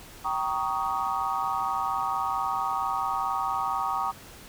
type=chord; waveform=sine; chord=Eb dominant seventh; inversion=first; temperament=just; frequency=777.8 / 933.4 / 1120.1 / 1244.5 Hz; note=G5 / Bb5 / Db6 / Eb6; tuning=-14 / +2 / +18 / 0 cents; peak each=-31 dBFS; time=0.24-4.12 s; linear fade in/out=20 ms; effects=pink hiss -47 dBFS RMS until 4.48 s